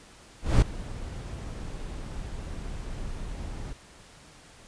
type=noise with ADSR envelope; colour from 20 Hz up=brown; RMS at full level=-17 dBFS; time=0.42-3.73 s; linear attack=200 ms; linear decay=4 ms; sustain=-19 dB; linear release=5 ms; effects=pink hiss -52 dBFS RMS until 4.67 s + resampled to 22050 Hz